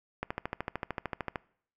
click train, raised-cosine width 0.5 ms, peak -17 dBFS, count 16, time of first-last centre 0.23-1.358 s, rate 13.3 Hz, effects noise-tail reverb RT60 0.6 s tail -23 dB re dry

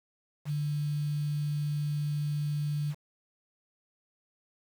sine tone with quantisation, 147.6 Hz, D3, 9 cents sharp, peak -28 dBFS, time 0.45-2.95 s, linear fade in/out 50 ms, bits 8, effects none

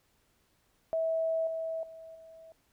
sine tone with level steps, 650 Hz, E5, 24 cents flat, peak -27 / -32 / -45 / -49 dBFS, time 0.93-2.52 s, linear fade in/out 0 ms, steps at 1.47 / 1.83 / 2.15 s, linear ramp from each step 2 ms, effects pink hiss -71 dBFS RMS until 2.72 s

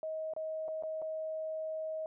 sine tone with dropouts, 632 Hz, D#5, 27 cents sharp, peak -35 dBFS, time 0.03-2.06 s, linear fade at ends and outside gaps 1 ms, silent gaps 0.336-0.364 / 0.681-0.685 / 0.825-0.835 / 1.018-1.022 s, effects none

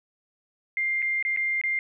sine tone with dropouts, 2100 Hz, C7, 6 cents sharp, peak -23 dBFS, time 0.77-1.79 s, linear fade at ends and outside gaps 1 ms, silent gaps 1.02-1.025 / 1.226-1.25 / 1.363-1.372 / 1.614-1.637 s, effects none

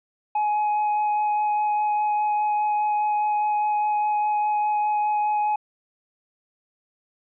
triangle tone with vibrato, 841 Hz, G#5, 22 cents sharp, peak -18 dBFS, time 0.35-5.56 s, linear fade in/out 5 ms, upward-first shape sine, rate 4.9 Hz, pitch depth 9 cents each way, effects resampled to 8000 Hz

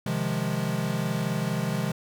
square chord, F minor seventh, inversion second, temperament equal, 130.81 / 155.56 / 174.61 / 207.7 Hz, C3 / Eb3 / F3 / Ab3, 0 / 0 / 0 / 0 cents, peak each -32 dBFS, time 0.06-1.92 s, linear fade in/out 5 ms, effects none

